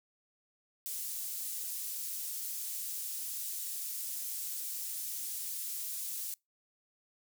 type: high-pass noise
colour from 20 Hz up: pink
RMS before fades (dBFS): -39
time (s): 0.86-6.34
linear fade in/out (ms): 0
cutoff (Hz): 9000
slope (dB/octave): 12
effects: noise-tail reverb RT60 0.2 s tail -26 dB re dry